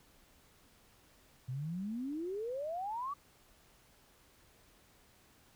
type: exponential sweep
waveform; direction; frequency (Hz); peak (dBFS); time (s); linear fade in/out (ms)
sine; up; 121.9 to 1174.7; -36; 1.48-3.14; 10
effects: pink hiss -65 dBFS RMS until 5.55 s